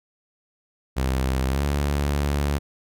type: tone with pitch glide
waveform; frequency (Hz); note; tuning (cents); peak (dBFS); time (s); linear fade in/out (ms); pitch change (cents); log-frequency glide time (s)
sawtooth; 65.41 to 71.74; C2 to D2; 0 to -40; -17; 0.96-2.59; 20; +160; 1.49-1.63
effects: none